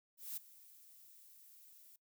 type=noise with ADSR envelope; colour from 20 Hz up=violet; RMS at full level=-42 dBFS; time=0.17-1.96 s; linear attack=200 ms; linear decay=10 ms; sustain=-19 dB; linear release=4 ms; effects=noise-tail reverb RT60 0.1 s tail -20 dB re dry